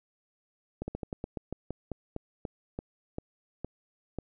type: slowing click train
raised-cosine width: 2 ms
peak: -21 dBFS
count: 16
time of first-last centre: 0.82-4.187 s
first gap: 60 ms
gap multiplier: 1.17
effects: none